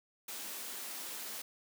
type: high-pass noise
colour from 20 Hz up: white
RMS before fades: -43 dBFS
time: 0.28-1.42 s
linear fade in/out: 5 ms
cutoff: 180 Hz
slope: 96 dB/octave
effects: none